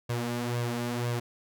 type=tone with flanger; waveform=sawtooth; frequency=120 Hz; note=B2; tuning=49 cents flat; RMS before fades=-31 dBFS; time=0.09-1.2 s; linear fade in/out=10 ms; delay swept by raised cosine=1.8 to 5 ms; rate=2 Hz; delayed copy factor=+0.6; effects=none